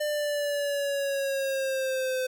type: exponential sweep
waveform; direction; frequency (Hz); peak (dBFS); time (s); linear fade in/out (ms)
square; down; 599 to 512; -27; 0-2.27; 10
effects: none